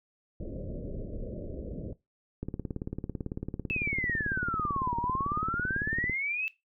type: low-pass noise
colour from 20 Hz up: pink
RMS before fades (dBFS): -38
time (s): 0.4-1.93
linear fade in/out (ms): 2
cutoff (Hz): 610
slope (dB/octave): 96
type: click train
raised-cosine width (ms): 3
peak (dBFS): -21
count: 67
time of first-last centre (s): 2.43-6.097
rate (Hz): 18
type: exponential two-way sweep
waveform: sine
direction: down then up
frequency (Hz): 2652 to 927 to 2652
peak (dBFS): -29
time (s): 3.7-6.48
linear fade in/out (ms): 0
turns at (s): 4.97
effects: noise-tail reverb RT60 0.2 s tail -17 dB re dry